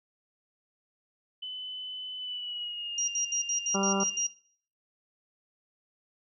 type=tone with pitch glide; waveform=sine; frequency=3016 to 2798 Hz; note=F#7 to F7; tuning=+32 to +3 cents; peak=-34 dBFS; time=1.42-4.27 s; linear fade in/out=10 ms; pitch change=-129 cents; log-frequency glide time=2.17-3.08 s
type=tone bursts; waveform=sine; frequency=5720 Hz; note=F8; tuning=41 cents sharp; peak=-27 dBFS; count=8; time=2.98-4.268 s; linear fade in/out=2 ms; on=98 ms; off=72 ms
type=harmonic tone; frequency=196 Hz; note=G3; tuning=in tune; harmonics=1 / 2 / 3 / 4 / 5 / 6 / 7; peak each=-30 / -33 / -35 / -36 / -37 / -38 / -38 dBFS; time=3.74-4.04 s; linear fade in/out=10 ms
effects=noise-tail reverb RT60 0.5 s tail -17 dB re dry